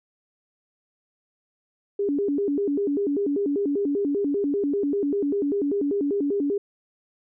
sine tone with vibrato, 339.3 Hz, F4, 50 cents flat, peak -21 dBFS, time 1.99-6.58 s, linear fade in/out 5 ms, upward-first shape square, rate 5.1 Hz, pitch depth 300 cents each way, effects none

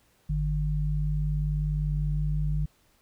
sine tone pair together, 50.21 / 150.9 Hz, G1 / D3, +42 / +47 cents, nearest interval octave + perfect fifth, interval 1905 cents, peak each -27 dBFS, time 0.29-2.66 s, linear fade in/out 10 ms, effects pink hiss -65 dBFS RMS until 3.01 s

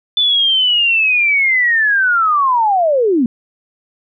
sine linear sweep, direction down, 3513 to 221.7 Hz, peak -10 dBFS, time 0.17-3.26 s, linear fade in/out 2 ms, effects none

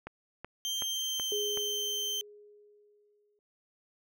click train, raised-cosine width 0.5 ms, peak -25 dBFS, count 5, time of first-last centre 0.07-1.574 s, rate 2.66 Hz
30% pulse tone with pitch glide, 3149 to 3115 Hz, G7 to G7, +7 to -12 cents, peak -29 dBFS, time 0.65-2.21 s, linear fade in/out 0 ms, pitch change -19 cents, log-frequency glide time 0.94-1.35 s
sine tone with exponential decay, 415.3 Hz, G#4, in tune, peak -31 dBFS, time 1.32-3.39 s, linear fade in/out 1 ms, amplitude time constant 450 ms
effects none

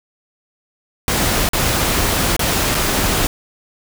pink noise with dropouts, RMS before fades -17 dBFS, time 1.08-3.27 s, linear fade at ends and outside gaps 1 ms, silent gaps 1.49-1.533 / 2.365-2.393 / 2.746-2.75 s, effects none

